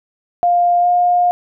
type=tone with pitch glide; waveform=sine; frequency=702 to 710.2 Hz; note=F5 to F5; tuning=+9 to +29 cents; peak=-10 dBFS; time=0.43-1.31 s; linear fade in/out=0 ms; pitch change=+20 cents; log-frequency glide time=0.8-0.87 s; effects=none